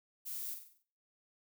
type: noise with echo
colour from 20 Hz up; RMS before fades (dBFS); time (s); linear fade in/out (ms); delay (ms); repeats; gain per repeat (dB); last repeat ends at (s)
violet; -42; 0.25-0.55; 20; 48; 6; -6; 0.838
effects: noise-tail reverb RT60 0.5 s tail -21 dB re dry